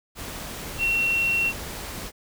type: tone in noise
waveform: sine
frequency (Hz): 2726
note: F7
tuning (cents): -43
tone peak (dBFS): -20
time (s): 0.78-1.53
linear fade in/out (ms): 50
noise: pink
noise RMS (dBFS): -35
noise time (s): 0.15-2.12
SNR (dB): +12
effects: none